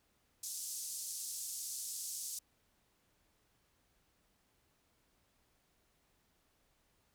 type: band-pass noise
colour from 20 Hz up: pink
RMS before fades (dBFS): -43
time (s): 0.43-2.39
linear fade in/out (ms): 5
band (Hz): 5700 to 12000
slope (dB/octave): 24
effects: pink hiss -75 dBFS RMS until 7.14 s